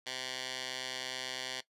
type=tone with band-pass filter; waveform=10% pulse; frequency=129 Hz; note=C3; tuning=24 cents flat; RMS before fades=-40 dBFS; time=0.06-1.61 s; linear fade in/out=10 ms; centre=3800 Hz; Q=1.4; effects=noise-tail reverb RT60 0.1 s tail -17 dB re dry + resampled to 32000 Hz